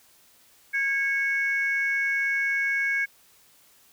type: tone pair together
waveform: sine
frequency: 1638.6 / 2209 Hz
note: G#6 / C#7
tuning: -24 / -7 cents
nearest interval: perfect fourth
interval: 517 cents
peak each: -25 / -24 dBFS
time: 0.73-3.06 s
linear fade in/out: 20 ms
effects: tanh soft clip ceiling -16 dBFS + white hiss -58 dBFS RMS until 3.92 s